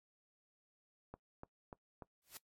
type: click train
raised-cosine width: 1 ms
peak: -34 dBFS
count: 4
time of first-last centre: 1.14-2.022 s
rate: 3.4 Hz
type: noise with exponential growth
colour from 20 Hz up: white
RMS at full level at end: -46 dBFS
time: 2.22-2.37 s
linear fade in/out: 0 ms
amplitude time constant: 31 ms
effects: noise-tail reverb RT60 0.1 s tail -20 dB re dry + MP3 64 kbps